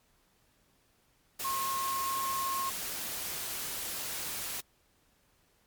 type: tone in noise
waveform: sine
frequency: 1076 Hz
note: C6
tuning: 48 cents sharp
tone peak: -31 dBFS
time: 1.44-2.7 s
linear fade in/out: 10 ms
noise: white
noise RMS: -37 dBFS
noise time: 1.39-4.61 s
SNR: +3 dB
effects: pink hiss -69 dBFS RMS until 5.66 s + MP3 96 kbps